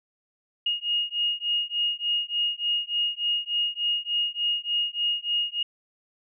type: beating tone pair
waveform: sine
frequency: 2860 / 2863.4 Hz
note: F7 / F7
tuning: +41 / +43 cents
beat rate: 3.4 Hz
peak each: -27 / -27 dBFS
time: 0.66-5.63 s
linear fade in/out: 5 ms
effects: none